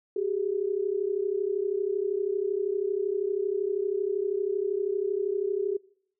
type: tone pair together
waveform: sine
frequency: 381.1 / 413.8 Hz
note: G4 / G#4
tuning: -49 / -6 cents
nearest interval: minor second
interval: 143 cents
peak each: -28 dBFS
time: 0.16-5.77 s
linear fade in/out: 5 ms
effects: noise-tail reverb RT60 0.7 s tail -24 dB re dry